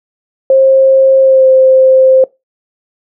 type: tone with pitch glide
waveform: sine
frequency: 533 to 523.8 Hz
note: C5 to C5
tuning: +32 to +2 cents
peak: -3 dBFS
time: 0.5-2.24 s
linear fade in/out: 2 ms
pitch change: -30 cents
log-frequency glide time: 1.21-1.48 s
effects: noise-tail reverb RT60 0.2 s tail -21 dB re dry